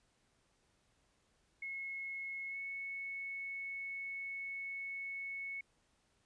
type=tone with pitch glide; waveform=sine; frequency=2178 to 2206 Hz; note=C#7 to C#7; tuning=-31 to -9 cents; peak=-40 dBFS; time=1.62-5.61 s; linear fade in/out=5 ms; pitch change=+22 cents; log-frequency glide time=2.49-2.57 s; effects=pink hiss -75 dBFS RMS until 6.25 s + resampled to 22050 Hz